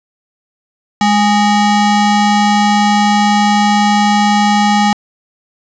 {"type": "ring-modulated tone", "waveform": "square", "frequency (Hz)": 517, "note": "C5", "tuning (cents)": -21, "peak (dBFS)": -6, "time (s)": [1.01, 4.93], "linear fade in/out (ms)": 2, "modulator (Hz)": 309, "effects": ["resampled to 16000 Hz", "8-bit"]}